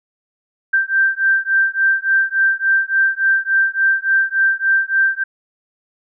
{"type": "beating tone pair", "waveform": "sine", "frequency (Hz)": [1568, 1571.5], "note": ["G6", "G6"], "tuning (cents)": [0, 4], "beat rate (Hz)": 3.5, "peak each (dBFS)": -16, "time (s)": [0.73, 5.24], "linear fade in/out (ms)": 10, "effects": []}